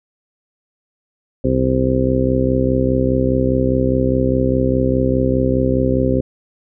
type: harmonic tone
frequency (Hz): 64.9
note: C2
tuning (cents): -13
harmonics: 1 / 2 / 3 / 4 / 5 / 6 / 7 / 8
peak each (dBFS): -22 / -20 / -27 / -18 / -28 / -21 / -29 / -20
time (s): 1.44-6.21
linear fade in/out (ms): 5
effects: none